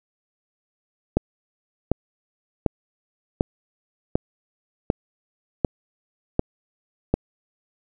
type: click train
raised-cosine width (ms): 2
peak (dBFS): -4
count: 9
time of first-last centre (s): 1.17-7.14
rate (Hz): 1.34
effects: none